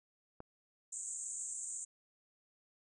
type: click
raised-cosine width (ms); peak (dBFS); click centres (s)
1; -33; 0.404
type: band-pass noise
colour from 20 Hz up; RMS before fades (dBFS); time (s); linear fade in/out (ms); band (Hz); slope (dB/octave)
pink; -43; 0.92-1.85; 10; 6800 to 8500; 96
effects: none